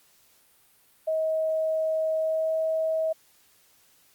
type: tone with pitch glide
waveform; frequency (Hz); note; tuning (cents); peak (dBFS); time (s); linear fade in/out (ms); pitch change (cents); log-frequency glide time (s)
sine; 635 to 639.8; D#5 to D#5; +35 to +48; -23; 1.07-3.13; 10; +13; 2.17-2.53
effects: white hiss -61 dBFS RMS until 4.14 s + Opus 48 kbps